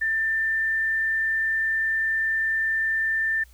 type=tone; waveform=sine; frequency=1785 Hz; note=A6; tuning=24 cents sharp; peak=-21 dBFS; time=0.01-3.44 s; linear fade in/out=10 ms; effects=added 60 Hz sine -49 dBFS peak until 3.53 s + white hiss -59 dBFS RMS until 3.53 s